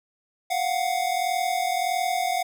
square tone pair together, 699.4 / 741 Hz, F5 / F#5, +2 / +2 cents, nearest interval minor second, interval 100 cents, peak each -27 / -26 dBFS, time 0.5-2.43 s, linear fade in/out 10 ms, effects none

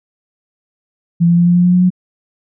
sine tone with pitch steps, 170 / 171.68 / 173.37 / 175.08 / 176.81 / 178.55 / 180.32 / 182.1 Hz, F3 / F3 / F3 / F3 / F3 / F3 / F#3 / F#3, -46 / -29 / -12 / +5 / +22 / +39 / -44 / -27 cents, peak -7 dBFS, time 1.2-1.904 s, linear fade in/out 20 ms, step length 88 ms, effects none

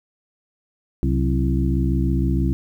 harmonic tone with a mistuned harmonic, 66.3 Hz, C2, 23 cents sharp, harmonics 1 / 2 / 3 / 4 / 5, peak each -20 / -23 / -25 / -26 / -27 dBFS, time 1.03-2.53 s, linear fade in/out 0 ms, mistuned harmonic 3, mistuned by -99 cents, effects 9-bit

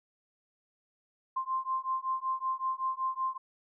sine beating tone pair, 1046.5 / 1051.8 Hz, C6 / C6, 0 / +9 cents, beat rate 5.3 Hz, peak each -33 / -33 dBFS, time 1.36-3.38 s, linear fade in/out 10 ms, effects none

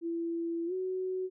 sine tone with pitch glide, 335.5 to 372.3 Hz, E4 to F#4, +31 to +11 cents, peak -31 dBFS, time 0.01-1.3 s, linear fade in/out 50 ms, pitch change +180 cents, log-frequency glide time 0.66-0.73 s, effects none

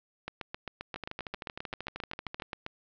two click trains, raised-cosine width 0.3 ms, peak -21 / -20 dBFS, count 20 / 19, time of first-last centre 0.96-2.422 / 0.28-2.664 s, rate 13 / 7.55 Hz, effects low-pass 5000 Hz 12 dB/octave

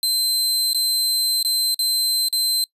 sawtooth tone with dropouts, 4100 Hz, C8, 36 cents flat, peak -15 dBFS, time 0.03-2.64 s, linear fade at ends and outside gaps 1 ms, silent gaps 0.732-0.746 / 1.428-1.448 / 1.744-1.791 / 2.285-2.327 s, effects noise-tail reverb RT60 0.1 s tail -24 dB re dry + resampled to 32000 Hz

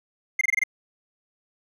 triangle tone bursts, 2106 Hz, C7, 11 cents sharp, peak -16 dBFS, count 6, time 0.39-0.637 s, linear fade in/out 5 ms, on 22 ms, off 23 ms, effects none

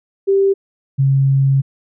sine tone pair in turn, 392 / 136.13 Hz, G4 / C#3, 0 / -31 cents, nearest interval octave + tritone, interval 1831 cents, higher first, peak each -10 dBFS, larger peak neither, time 0.27-0.54 / 0.98-1.62 s, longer second, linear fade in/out 20 ms, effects none

